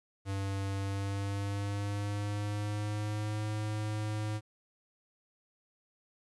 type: tone with pitch glide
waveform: square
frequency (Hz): 98 to 106.87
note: G2 to A2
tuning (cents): 0 to -50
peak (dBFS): -33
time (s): 0.25-4.41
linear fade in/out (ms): 50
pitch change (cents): +150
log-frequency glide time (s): 0.76-3.45
effects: resampled to 24000 Hz + 11-bit